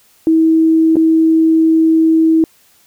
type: tone with dropouts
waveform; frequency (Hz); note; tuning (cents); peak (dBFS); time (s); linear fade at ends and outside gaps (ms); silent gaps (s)
sine; 322.2; E4; -39; -7; 0.27-2.44; 1; 0.957-0.967
effects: white hiss -51 dBFS RMS until 2.86 s